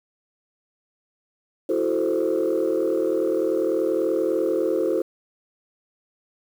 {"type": "chord", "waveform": "sine", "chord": "F# half-diminished seventh", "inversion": "third", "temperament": "equal", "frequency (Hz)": [329.6, 370, 440, 523.3], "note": ["E4", "F#4", "A4", "C5"], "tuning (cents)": [0, 0, 0, 0], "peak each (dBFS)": -24, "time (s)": [1.69, 5.02], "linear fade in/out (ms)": 5, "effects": ["tanh soft clip ceiling -14 dBFS", "8-bit"]}